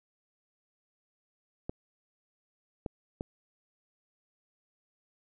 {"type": "clicks", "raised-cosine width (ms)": 2, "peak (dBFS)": -21, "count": 3, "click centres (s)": [1.695, 2.862, 3.209], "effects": []}